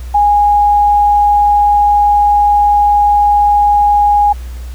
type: tone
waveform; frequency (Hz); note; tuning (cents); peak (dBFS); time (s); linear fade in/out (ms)
sine; 824; G#5; -14; -6; 0.14-4.33; 10
effects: added 61 Hz sine -22 dBFS peak until 4.74 s + pink hiss -40 dBFS RMS until 4.74 s